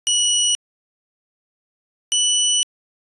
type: tone pair in turn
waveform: 20% pulse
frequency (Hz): 2934 / 2966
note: F#7 / F#7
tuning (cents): -15 / +4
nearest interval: unison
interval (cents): 19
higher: second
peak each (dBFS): -10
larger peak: neither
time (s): 0.07-0.55 / 2.12-2.63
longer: second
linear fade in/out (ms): 0
effects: resampled to 24000 Hz